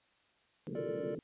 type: band-pass noise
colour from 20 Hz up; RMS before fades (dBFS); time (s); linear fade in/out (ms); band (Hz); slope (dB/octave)
white; -42; 0.67-1.19; 0; 120 to 480; 96
type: chord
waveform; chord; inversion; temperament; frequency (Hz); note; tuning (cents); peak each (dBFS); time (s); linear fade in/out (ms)
triangle; Bb major seventh; second; equal; 349.2 / 440 / 466.2 / 587.3; F4 / A4 / Bb4 / D5; 0 / 0 / 0 / 0; -43 / -39 / -41 / -39; 0.75-1.15; 2
effects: white hiss -70 dBFS RMS until 1.23 s + resampled to 8000 Hz